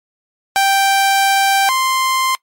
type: tone pair in turn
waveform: sawtooth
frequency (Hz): 784 / 1046.5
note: G5 / C6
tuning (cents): 0 / 0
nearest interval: perfect fourth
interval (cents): 500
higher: second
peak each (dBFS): -7 / -10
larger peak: first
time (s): 0.56-1.69 / 1.69-2.35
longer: first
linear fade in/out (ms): 0
effects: noise-tail reverb RT60 0.1 s tail -22 dB re dry + MP3 64 kbps